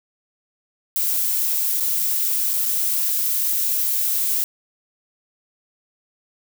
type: noise with dropouts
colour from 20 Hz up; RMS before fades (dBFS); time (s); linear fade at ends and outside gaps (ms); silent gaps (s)
violet; -21; 0.96-4.44; 0; 1.8-1.806 / 2.534-2.538 / 2.656-2.66
effects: none